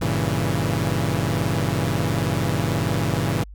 sawtooth chord, G diminished seventh, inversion none, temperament equal, 98 / 116.54 / 138.59 / 164.81 Hz, G2 / Bb2 / Db3 / Fb3, 0 / 0 / 0 / 0 cents, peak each -22 dBFS, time 0.01-3.44 s, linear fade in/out 10 ms, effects added 50 Hz sine -37 dBFS peak until 3.54 s

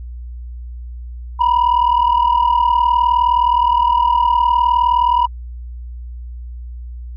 sine tone pair together, 948.4 / 987.8 Hz, A#5 / B5, +30 / 0 cents, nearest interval minor second, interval 70 cents, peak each -12 dBFS, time 1.39-5.27 s, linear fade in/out 20 ms, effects tanh soft clip ceiling -8 dBFS + added 60 Hz sine -27 dBFS peak until 7.16 s

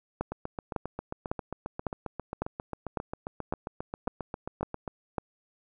two click trains, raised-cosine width 1 ms, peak -15 / -20 dBFS, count 10 / 35, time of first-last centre 0.21-5.182 / 0.32-4.878 s, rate 1.81 / 7.46 Hz, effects none

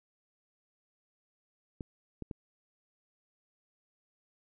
clicks, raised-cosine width 3 ms, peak -26 dBFS, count 3, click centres 1.808 / 2.223 / 2.312 s, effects none

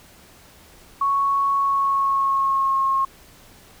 sine tone with pitch glide, 1108.7 to 1080.3 Hz, C#6 to C#6, 0 to -45 cents, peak -17 dBFS, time 1.01-3.05 s, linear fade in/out 5 ms, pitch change -45 cents, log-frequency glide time 1.57-2.81 s, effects pink hiss -49 dBFS RMS until 3.8 s

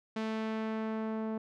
sawtooth tone with low-pass filter sweep, 220 Hz, A3, in tune, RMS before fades -35 dBFS, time 0.16-1.38 s, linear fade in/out 5 ms, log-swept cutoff 4200 to 920 Hz, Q 0.72, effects none

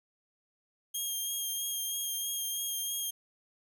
5% pulse tone with vibrato, 3228 Hz, G#7, 50 cents flat, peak -25 dBFS, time 0.94-3.11 s, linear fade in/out 10 ms, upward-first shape sine, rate 3.1 Hz, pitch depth 18 cents each way, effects none

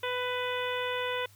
harmonic tone, 497.6 Hz, B4, 13 cents sharp, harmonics 1 / 2 / 3 / 4 / 5 / 6 / 7, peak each -33 / -36 / -38 / -39 / -40 / -41 / -41 dBFS, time 0.03-1.26 s, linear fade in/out 5 ms, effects added 101 Hz sine -57 dBFS peak until 1.35 s + white hiss -60 dBFS RMS until 1.35 s

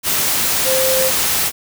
sine tone in noise, 523.3 Hz, C5, in tune, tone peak -16 dBFS, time 0.64-1.12 s, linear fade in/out 50 ms, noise white, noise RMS -17 dBFS, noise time 0.03-1.52 s, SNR -2 dB, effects none

